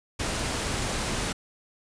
pink noise, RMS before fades -29 dBFS, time 0.19-1.33 s, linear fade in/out 10 ms, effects resampled to 22050 Hz

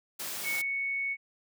white high-pass noise, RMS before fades -37 dBFS, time 0.19-0.62 s, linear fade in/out 10 ms, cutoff 140 Hz, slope 12 dB/octave
sine tone, 2217 Hz, C#7, in tune, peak -29 dBFS, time 0.43-1.17 s, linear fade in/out 50 ms
effects none

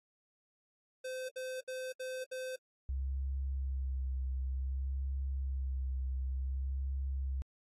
square tone bursts, 515 Hz, C5, 28 cents flat, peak -39 dBFS, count 5, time 1.04-2.562 s, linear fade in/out 10 ms, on 250 ms, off 68 ms
sine tone with vibrato, 66.2 Hz, C2, 21 cents sharp, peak -33 dBFS, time 2.89-7.42 s, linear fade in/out 0 ms, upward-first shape sine, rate 0.55 Hz, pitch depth 30 cents each way
effects AAC 32 kbps

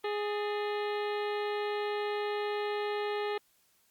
harmonic tone with a mistuned harmonic, 415.3 Hz, G#4, in tune, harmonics 1 / 2 / 3 / 4 / 5 / 6 / 7 / 8 / 9 / 10, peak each -32 / -38 / -42 / -44 / -46 / -48 / -49 / -50 / -51 / -52 dBFS, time 0.04-3.38 s, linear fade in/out 5 ms, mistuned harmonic 4, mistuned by +120 cents, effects white hiss -69 dBFS RMS until 3.9 s + Opus 48 kbps

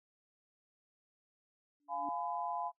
sine tone with exponential growth, 291 Hz, D4, 16 cents flat, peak -40 dBFS, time 1.8-2.09 s, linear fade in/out 2 ms, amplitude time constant 62 ms
sine chord, F diminished, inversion none, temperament just, 698.5 / 838.1 / 1005.8 Hz, F5 / Ab5 / Cb6, 0 / +16 / +31 cents, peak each -40 dBFS, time 1.88-2.72 s, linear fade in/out 50 ms
effects noise-tail reverb RT60 0.1 s tail -20 dB re dry

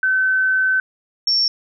sine tone pair in turn, 1527 / 5461 Hz, G6 / F8, -46 / -40 cents, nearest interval octave + minor seventh, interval 2206 cents, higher second, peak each -14 dBFS, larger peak neither, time 0.03-0.8 / 1.27-1.48 s, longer first, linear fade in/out 2 ms, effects none

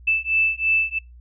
sine beating tone pair, 2637 / 2640 Hz, E7 / E7, 0 / +2 cents, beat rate 3 Hz, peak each -21 dBFS, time 0.07-0.99 s, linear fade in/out 10 ms, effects noise-tail reverb RT60 0.2 s tail -25 dB re dry + added 60 Hz sine -42 dBFS peak until 1.2 s

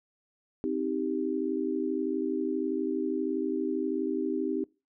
sine chord, C minor, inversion none, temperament just, 261.6 / 314 / 392.4 Hz, C4 / Eb4 / G4, 0 / +16 / +2 cents, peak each -32 / -31 / -32 dBFS, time 0.64-4.64 s, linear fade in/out 0 ms, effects noise-tail reverb RT60 0.3 s tail -24 dB re dry

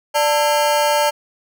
40% pulse ring-modulated tone, 740 Hz, F#5, in tune, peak -10 dBFS, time 0.14-1.11 s, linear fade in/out 20 ms, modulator 152 Hz, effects none

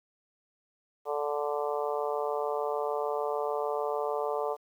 harmonic tone, 146.6 Hz, D3, 3 cents flat, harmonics 3 / 4 / 5 / 6 / 7 / 8, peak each -32 / -34 / -36 / -38 / -39 / -40 dBFS, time 1.05-4.57 s, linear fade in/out 50 ms, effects 10-bit

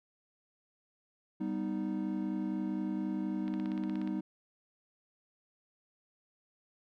triangle chord, G augmented, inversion none, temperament equal, 196 / 246.9 / 311.1 Hz, G3 / B3 / D#4, 0 / 0 / 0 cents, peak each -34 / -37 / -34 dBFS, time 1.4-4.21 s, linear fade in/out 10 ms
click train, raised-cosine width 0.3 ms, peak -32 dBFS, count 11, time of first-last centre 3.48-4.075 s, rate 16.8 Hz
effects none

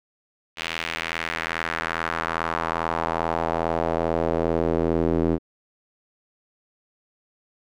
square tone with band-pass filter sweep, 41.2 Hz, E1, in tune, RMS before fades -25 dBFS, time 0.56-5.39 s, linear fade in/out 50 ms, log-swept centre 2800 to 330 Hz, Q 1.7, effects none

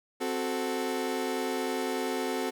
30% pulse chord, F# diminished, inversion second, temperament equal, 261.6 / 370 / 440 Hz, C4 / F#4 / A4, 0 / 0 / 0 cents, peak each -31 dBFS, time 0.2-2.51 s, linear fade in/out 20 ms, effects none

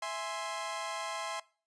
sawtooth chord, E augmented, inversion none, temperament equal, 659.3 / 830.6 / 1046.5 Hz, E5 / G#5 / B#5, 0 / 0 / 0 cents, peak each -36 / -38 / -35 dBFS, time 0.02-1.4 s, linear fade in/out 5 ms, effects noise-tail reverb RT60 0.4 s tail -21 dB re dry + resampled to 22050 Hz

